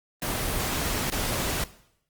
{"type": "noise with dropouts", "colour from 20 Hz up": "pink", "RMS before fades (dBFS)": -28, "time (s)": [0.22, 1.64], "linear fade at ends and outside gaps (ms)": 2, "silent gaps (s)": [1.101, 1.12], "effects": ["noise-tail reverb RT60 0.7 s tail -17 dB re dry", "Opus 24 kbps"]}